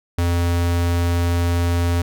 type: tone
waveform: square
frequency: 86.3 Hz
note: F2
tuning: 20 cents flat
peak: -17 dBFS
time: 0.18-2.02 s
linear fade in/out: 5 ms
effects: none